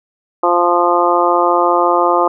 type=harmonic tone; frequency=174.61 Hz; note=F3; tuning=in tune; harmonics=2 / 3 / 4 / 5 / 6 / 7; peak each=-17 / -17 / -17 / -17 / -17 / -17 dBFS; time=0.43-2.28 s; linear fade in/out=5 ms; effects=none